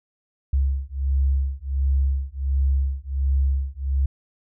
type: beating tone pair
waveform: sine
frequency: 67.3 / 68.7 Hz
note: C2 / C#2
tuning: +49 / -15 cents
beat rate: 1.4 Hz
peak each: -22 dBFS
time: 0.53-4.06 s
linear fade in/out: 5 ms
effects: none